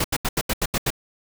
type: noise bursts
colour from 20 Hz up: pink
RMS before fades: -22 dBFS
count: 8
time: 0-0.904 s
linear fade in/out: 5 ms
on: 43 ms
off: 80 ms
effects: none